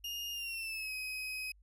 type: tone with pitch glide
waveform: 35% pulse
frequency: 2836 to 2527 Hz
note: F7 to D#7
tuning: +26 to +26 cents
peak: -36 dBFS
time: 0.04-1.52 s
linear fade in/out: 5 ms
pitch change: -200 cents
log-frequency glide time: 0.32-0.94 s
effects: added 50 Hz sine -60 dBFS peak until 1.62 s